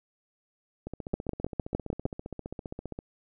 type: two click trains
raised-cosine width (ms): 2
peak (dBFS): -23 / -14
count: 33 / 7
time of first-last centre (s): 0.87-2.989 / 1.14-2.055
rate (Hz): 15.1 / 6.56
effects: none